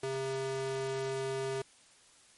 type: tone with high-pass filter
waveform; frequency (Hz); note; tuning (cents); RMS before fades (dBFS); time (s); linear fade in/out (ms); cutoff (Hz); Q
square; 133.9; C3; +40; -35; 0.03-1.62; 5; 290; 9.6
effects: white hiss -61 dBFS RMS until 2.37 s + MP3 48 kbps